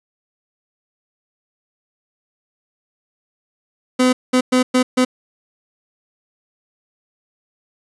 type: tone bursts at uneven times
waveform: 30% pulse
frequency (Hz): 253.8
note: B3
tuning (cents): +47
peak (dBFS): -9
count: 5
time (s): 3.99-4.13 / 4.33-4.41 / 4.52-4.63 / 4.74-4.83 / 4.97-5.05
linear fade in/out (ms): 10
effects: resampled to 24000 Hz + 8-bit